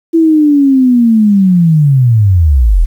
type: linear sweep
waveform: sine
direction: down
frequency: 333.5 to 35.28 Hz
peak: -4 dBFS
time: 0.13-2.86 s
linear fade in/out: 20 ms
effects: 7-bit